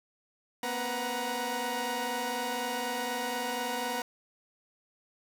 sawtooth tone cluster, 235.6 / 259.7 / 495.4 / 739 / 942 Hz, A#3 / C4 / B4 / F#5 / A#5, +19 / -13 / +5 / -2 / +18 cents, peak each -37 / -38 / -33 / -33 / -32 dBFS, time 0.63-4.02 s, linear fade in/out 2 ms, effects none

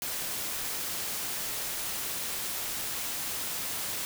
white noise, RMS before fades -34 dBFS, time 0.02-4.05 s, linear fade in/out 0 ms, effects none

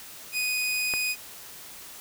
sawtooth tone, 2489 Hz, D#7, in tune, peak -22 dBFS, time 0.32-1.16 s, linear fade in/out 50 ms
click, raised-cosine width 0.5 ms, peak -17 dBFS, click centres 0.938 s
effects white hiss -44 dBFS RMS until 2 s

